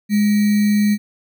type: tone with sample-and-hold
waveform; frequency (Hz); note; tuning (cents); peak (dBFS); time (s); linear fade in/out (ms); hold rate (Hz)
sine; 207.7; G#3; 0; -12; 0.09-0.98; 50; 2100
effects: none